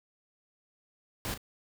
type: noise with echo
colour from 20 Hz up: pink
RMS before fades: -35 dBFS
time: 1.25-1.34 s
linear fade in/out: 0 ms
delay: 36 ms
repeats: 1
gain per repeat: -10 dB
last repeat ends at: 1.376 s
effects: none